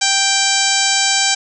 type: harmonic tone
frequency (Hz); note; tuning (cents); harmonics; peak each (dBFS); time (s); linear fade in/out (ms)
784; G5; 0; 1 / 2 / 3 / 4 / 5 / 6 / 7 / 8 / 9 / 10; -22 / -22 / -22 / -22 / -22 / -22 / -22 / -22 / -22 / -22; 0.01-1.35; 10
effects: none